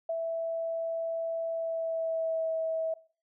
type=tone with pitch glide; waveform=sine; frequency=659.3 to 646.9 Hz; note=E5 to E5; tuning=0 to -33 cents; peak=-28 dBFS; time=0.09-2.94 s; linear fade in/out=5 ms; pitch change=-33 cents; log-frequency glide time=1.51-2.52 s; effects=noise-tail reverb RT60 0.4 s tail -20 dB re dry